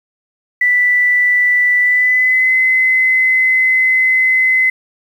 sine tone with pitch glide, 1975.5 to 2040 Hz, B6 to C7, 0 to -44 cents, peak -9 dBFS, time 0.61-4.7 s, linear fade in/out 5 ms, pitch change +56 cents, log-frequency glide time 1.8-2.53 s, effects 7-bit

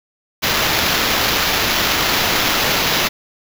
violet noise with sample-and-hold, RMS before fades -17 dBFS, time 0.42-3.09 s, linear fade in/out 20 ms, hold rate 8820 Hz, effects none

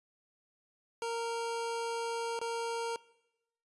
25% pulse tone with dropouts, 463.1 Hz, A#4, 11 cents flat, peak -30 dBFS, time 1.02-2.96 s, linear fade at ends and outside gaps 1 ms, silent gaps 2.391-2.414 s, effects noise-tail reverb RT60 0.9 s tail -21 dB re dry + resampled to 24000 Hz

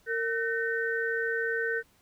sine tone cluster, 458.3 / 1523 / 1832 Hz, A#4 / F#6 / A#6, -29 / +50 / -31 cents, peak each -31 / -30 / -34 dBFS, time 0.06-1.83 s, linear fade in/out 50 ms, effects pink hiss -64 dBFS RMS until 2.01 s

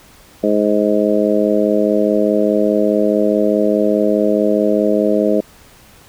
harmonic tone, 104.8 Hz, G#2, 16 cents sharp, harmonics 2 / 3 / 4 / 5 / 6, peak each -18 / -18 / -18 / -18 / -18 dBFS, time 0.43-5.41 s, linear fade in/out 10 ms, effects pink hiss -45 dBFS RMS until 6.08 s

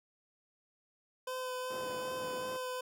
25% pulse tone with vibrato, 509 Hz, C5, 48 cents flat, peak -33 dBFS, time 1.27-2.81 s, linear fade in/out 5 ms, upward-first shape sine, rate 2.6 Hz, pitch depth 13 cents each way
white band-pass noise, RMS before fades -48 dBFS, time 1.7-2.57 s, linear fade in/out 2 ms, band 140 to 600 Hz, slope 12 dB/octave
effects none

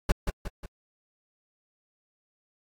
brown noise with echo, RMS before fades -18 dBFS, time 0.09-0.12 s, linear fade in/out 5 ms, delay 180 ms, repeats 3, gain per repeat -6 dB, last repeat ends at 0.66 s, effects AAC 48 kbps

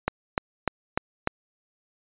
click train, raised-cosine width 0.5 ms, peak -7 dBFS, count 5, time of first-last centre 0.08-1.274 s, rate 3.35 Hz, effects resampled to 8000 Hz

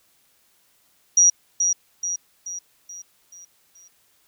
sine tone with echo, 5760 Hz, F#8, 47 cents flat, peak -11 dBFS, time 1.17-1.3 s, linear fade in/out 5 ms, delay 430 ms, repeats 6, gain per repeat -6 dB, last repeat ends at 3.88 s, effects white hiss -62 dBFS RMS until 4.27 s

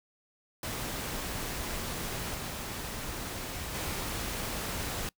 pink noise with level steps, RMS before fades -36 / -38 / -35 dBFS, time 0.63-5.09 s, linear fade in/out 2 ms, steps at 2.34 / 3.73 s, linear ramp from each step 20 ms, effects noise-tail reverb RT60 0.1 s tail -24 dB re dry

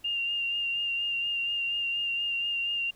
sine tone with vibrato, 2794 Hz, F7, in tune, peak -27 dBFS, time 0.04-2.91 s, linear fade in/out 10 ms, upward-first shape sine, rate 4.2 Hz, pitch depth 23 cents each way, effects pink hiss -60 dBFS RMS until 2.95 s

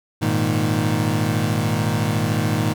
25% pulse chord, Ab suspended second, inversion none, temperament equal with one note detuned, 103.83 / 117.62 / 155.56 Hz, Ab2 / Bb2 / Eb3, 0 / +16 / 0 cents, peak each -19 dBFS, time 0.21-2.74 s, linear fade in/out 20 ms, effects none

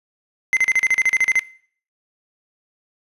triangle tone bursts, 2063 Hz, C7, 25 cents flat, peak -11 dBFS, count 12, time 0.53-1.393 s, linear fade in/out 0 ms, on 38 ms, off 37 ms, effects noise-tail reverb RT60 0.5 s tail -19 dB re dry + resampled to 32000 Hz

